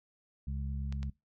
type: harmonic tone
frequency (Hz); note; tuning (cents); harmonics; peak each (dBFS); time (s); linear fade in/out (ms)
68.7; C#2; -15; 1 / 2 / 3; -35 / -40 / -45; 0.47-1.1; 5
type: clicks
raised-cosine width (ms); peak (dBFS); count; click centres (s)
0.2; -30; 2; 0.925 / 1.03
effects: noise-tail reverb RT60 0.2 s tail -21 dB re dry